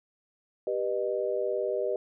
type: chord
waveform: sine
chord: G augmented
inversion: none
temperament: just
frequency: 392 / 490 / 612.5 Hz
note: G4 / B4 / D#5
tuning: 0 / -14 / -27 cents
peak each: -31 dBFS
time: 0.67-1.96 s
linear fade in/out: 2 ms
effects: none